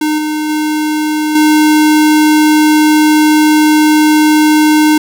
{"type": "tone with level steps", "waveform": "square", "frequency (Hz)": 305.7, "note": "D#4", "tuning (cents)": -30, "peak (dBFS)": [-11, -14, -12, -6], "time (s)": [0.01, 4.98], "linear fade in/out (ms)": 5, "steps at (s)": [0.18, 0.49, 1.35], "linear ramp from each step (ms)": 5, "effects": []}